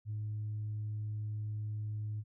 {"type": "tone", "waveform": "sine", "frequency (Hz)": 106.4, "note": "G#2", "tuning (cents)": 42, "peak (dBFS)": -34, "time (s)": [0.05, 2.24], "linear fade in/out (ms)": 50, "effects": ["tanh soft clip ceiling -32 dBFS"]}